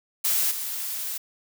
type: noise with level steps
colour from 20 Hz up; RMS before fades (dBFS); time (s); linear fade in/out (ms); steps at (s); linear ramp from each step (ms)
blue; -23 / -31; 0.24-1.18; 10; 0.5; 20
effects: none